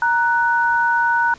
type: tone pair together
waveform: sine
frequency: 936 / 1485.8 Hz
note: A#5 / F#6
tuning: +7 / +7 cents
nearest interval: minor sixth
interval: 800 cents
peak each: -17 dBFS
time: 0.02-1.34 s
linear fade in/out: 2 ms
effects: pink hiss -46 dBFS RMS until 1.38 s + resampled to 16000 Hz